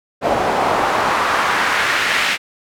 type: noise with band-pass filter sweep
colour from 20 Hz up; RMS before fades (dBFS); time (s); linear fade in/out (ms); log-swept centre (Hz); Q
pink; -17; 0.21-2.38; 50; 620 to 2300; 1.5
effects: none